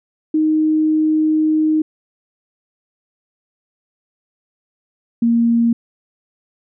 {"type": "tone pair in turn", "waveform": "sine", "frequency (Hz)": [311.1, 233.1], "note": ["D#4", "A#3"], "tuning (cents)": [0, 0], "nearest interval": "perfect fourth", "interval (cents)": 500, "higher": "first", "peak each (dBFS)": [-12, -11], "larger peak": "second", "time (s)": [[0.34, 1.82], [5.22, 5.73]], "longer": "first", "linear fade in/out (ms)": 5, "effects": []}